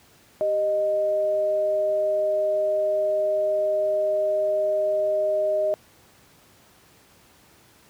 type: tone pair together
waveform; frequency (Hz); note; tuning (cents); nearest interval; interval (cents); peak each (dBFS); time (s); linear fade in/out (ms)
sine; 392 / 618.4; G4 / D#5; 0 / -11; minor sixth; 789; -31 / -20; 0.41-5.74; 0
effects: pink hiss -55 dBFS RMS until 7.89 s + high-pass 80 Hz 12 dB/octave